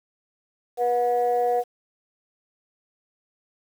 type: tone pair together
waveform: sine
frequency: 485.2 / 727 Hz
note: B4 / F#5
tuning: -31 / -31 cents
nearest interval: perfect fifth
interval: 700 cents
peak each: -21 dBFS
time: 0.77-1.64 s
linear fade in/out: 50 ms
effects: tanh soft clip ceiling -14 dBFS + 8-bit